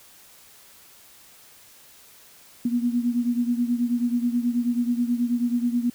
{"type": "beating tone pair", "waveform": "sine", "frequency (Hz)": [238.3, 247.6], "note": ["A#3", "B3"], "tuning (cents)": [38, 5], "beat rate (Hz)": 9.3, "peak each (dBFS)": [-22, -26], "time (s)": [2.65, 5.9], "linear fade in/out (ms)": 5, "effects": ["white hiss -51 dBFS RMS until 5.94 s"]}